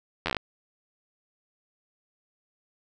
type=slowing click train; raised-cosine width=0.3 ms; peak=-11 dBFS; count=8; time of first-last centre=0.26-0.368 s; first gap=11 ms; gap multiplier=1.11; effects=none